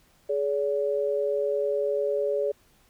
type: tone pair together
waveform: sine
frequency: 420 / 571 Hz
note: G#4 / D5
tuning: +19 / -49 cents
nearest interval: perfect fourth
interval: 532 cents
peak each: -26 dBFS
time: 0.29-2.52 s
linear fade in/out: 10 ms
effects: pink hiss -62 dBFS RMS until 2.89 s